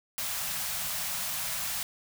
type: band-stop noise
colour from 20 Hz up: white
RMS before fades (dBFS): -33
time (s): 0.18-1.83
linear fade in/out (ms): 0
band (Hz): 220 to 580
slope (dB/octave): 48
effects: none